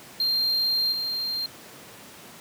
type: tone with level steps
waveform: triangle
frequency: 4186 Hz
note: C8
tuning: in tune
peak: -20 / -25 dBFS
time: 0.2-1.46 s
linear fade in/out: 2 ms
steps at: 0.92 s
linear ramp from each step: 5 ms
effects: pink hiss -45 dBFS RMS until 2.4 s + high-pass 150 Hz 12 dB/octave